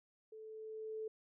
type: tone with level ramp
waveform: sine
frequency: 437.2 Hz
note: A4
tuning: 11 cents flat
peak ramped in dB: -50 to -39 dBFS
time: 0.32-1.08 s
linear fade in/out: 5 ms
effects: none